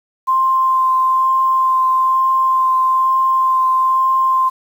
sine tone with vibrato, 1046.5 Hz, C6, in tune, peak -11 dBFS, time 0.27-4.5 s, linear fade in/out 20 ms, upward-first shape triangle, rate 1.1 Hz, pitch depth 10 cents each way, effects 7-bit

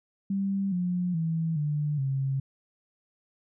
sine tone with pitch steps, 196 / 178.7 / 162.92 / 148.54 / 135.43 Hz, G3 / F3 / E3 / D3 / C#3, 0 / +40 / -20 / +20 / -40 cents, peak -25 dBFS, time 0.3-2.4 s, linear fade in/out 5 ms, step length 420 ms, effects none

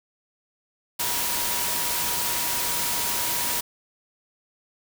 sine tone in noise, 958 Hz, A#5, 47 cents sharp, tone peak -35 dBFS, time 0.99-3.61 s, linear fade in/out 10 ms, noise white, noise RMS -26 dBFS, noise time 0.99-3.61 s, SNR -12 dB, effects none

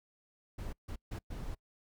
brown noise bursts at uneven times, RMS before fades -40 dBFS, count 4, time 0.58-0.73 / 0.88-0.96 / 1.11-1.19 / 1.3-1.55 s, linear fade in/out 10 ms, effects noise-tail reverb RT60 0.1 s tail -25 dB re dry

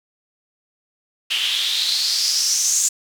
white noise with band-pass filter sweep, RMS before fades -20 dBFS, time 1.3-2.89 s, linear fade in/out 10 ms, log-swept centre 2900 to 7100 Hz, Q 5.7, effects none

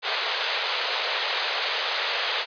white band-pass noise, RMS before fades -27 dBFS, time 0.02-2.46 s, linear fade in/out 50 ms, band 430 to 4500 Hz, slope 48 dB/octave, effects resampled to 11025 Hz

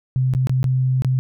sine tone with dropouts, 129.4 Hz, C3, 19 cents flat, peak -15 dBFS, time 0.16-1.19 s, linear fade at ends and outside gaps 0 ms, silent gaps 0.337-0.349 / 0.471-0.495 / 0.63-0.642 / 1.021-1.047 s, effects none

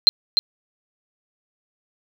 sine tone with echo, 4142 Hz, C8, 18 cents flat, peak -7 dBFS, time 0.07-0.09 s, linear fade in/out 0 ms, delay 300 ms, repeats 1, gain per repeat -7 dB, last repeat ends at 0.39 s, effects none

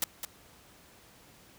white noise with echo, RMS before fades -28 dBFS, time 0.02-0.04 s, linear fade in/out 2 ms, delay 210 ms, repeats 1, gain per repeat -8 dB, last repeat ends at 0.25 s, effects pink hiss -57 dBFS RMS until 1.58 s + high-pass 60 Hz 12 dB/octave

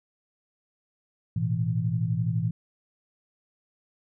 sine chord, A suspended second, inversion none, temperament equal with one note detuned, 110 / 121.84 / 164.81 Hz, A2 / B2 / E3, 0 / -23 / 0 cents, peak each -28 dBFS, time 1.36-2.51 s, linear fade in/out 5 ms, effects none

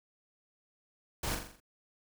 pink noise with echo, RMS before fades -35 dBFS, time 1.23-1.35 s, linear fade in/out 5 ms, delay 42 ms, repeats 6, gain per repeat -5 dB, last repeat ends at 1.602 s, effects none

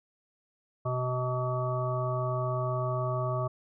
harmonic tone, 126.3 Hz, B2, 39 cents sharp, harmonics 1 / 3 / 5 / 7 / 9 / 10, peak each -30 / -38 / -33 / -43 / -35 / -45 dBFS, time 0.85-3.48 s, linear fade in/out 10 ms, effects none

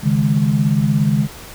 sine chord, C# suspended second, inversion none, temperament equal, 138.59 / 155.56 / 207.7 Hz, C#3 / D#3 / G#3, 0 / 0 / 0 cents, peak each -17 dBFS, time 0.02-1.28 s, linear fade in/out 50 ms, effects pink hiss -36 dBFS RMS until 1.54 s

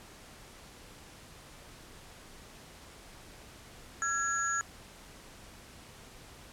sine tone cluster, 1356 / 1663 / 6780 Hz, E6 / G#6 / G#8, +49 / +2 / +35 cents, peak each -33 / -33 / -34 dBFS, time 4.02-4.61 s, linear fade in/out 0 ms, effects pink hiss -52 dBFS RMS until 6.52 s + low-pass 11000 Hz 12 dB/octave

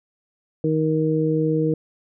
harmonic tone, 157 Hz, D#3, 16 cents sharp, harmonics 1 / 2 / 3, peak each -22 / -22 / -22 dBFS, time 0.64-1.74 s, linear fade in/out 2 ms, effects none

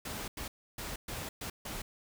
pink noise bursts at uneven times, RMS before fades -40 dBFS, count 6, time 0.05-0.28 / 0.37-0.48 / 0.78-0.96 / 1.08-1.29 / 1.41-1.5 / 1.65-1.82 s, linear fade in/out 5 ms, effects none

